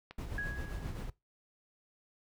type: click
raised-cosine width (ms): 0.3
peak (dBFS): -30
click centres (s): 0.11
type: noise with tremolo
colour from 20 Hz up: brown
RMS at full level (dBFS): -38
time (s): 0.18-1.1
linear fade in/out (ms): 5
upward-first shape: sine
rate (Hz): 7.6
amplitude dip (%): 45
type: tone with exponential decay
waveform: sine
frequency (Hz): 1661.2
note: G#6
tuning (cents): 0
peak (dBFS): -33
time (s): 0.38-1.07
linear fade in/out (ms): 2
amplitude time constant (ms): 150
effects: noise-tail reverb RT60 0.2 s tail -20 dB re dry